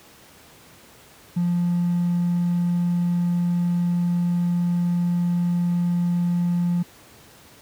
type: tone with hard clipping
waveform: triangle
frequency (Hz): 174.61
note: F3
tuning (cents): 0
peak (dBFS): -19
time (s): 1.36-6.83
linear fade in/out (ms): 10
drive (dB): 4
effects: pink hiss -49 dBFS RMS until 7.61 s + high-pass 80 Hz 12 dB/octave